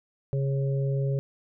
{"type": "harmonic tone", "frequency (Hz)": 136.9, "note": "C#3", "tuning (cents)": -21, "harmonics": [1, 3, 4], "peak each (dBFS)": [-24, -34, -36], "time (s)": [0.33, 1.19], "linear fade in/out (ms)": 0, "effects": []}